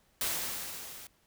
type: noise with level ramp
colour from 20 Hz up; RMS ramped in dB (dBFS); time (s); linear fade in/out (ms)
white; -31 to -48; 0.21-1.07; 2
effects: pink hiss -69 dBFS RMS until 1.26 s